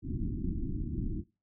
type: low-pass noise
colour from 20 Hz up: pink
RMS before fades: -34 dBFS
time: 0.02-1.24 s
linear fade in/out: 50 ms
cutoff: 350 Hz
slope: 96 dB/octave
effects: noise-tail reverb RT60 0.3 s tail -22 dB re dry